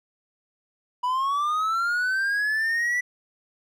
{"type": "linear sweep", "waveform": "triangle", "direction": "up", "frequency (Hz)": [978, 1975.5], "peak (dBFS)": -20, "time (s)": [1.03, 3.01], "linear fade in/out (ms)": 10, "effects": []}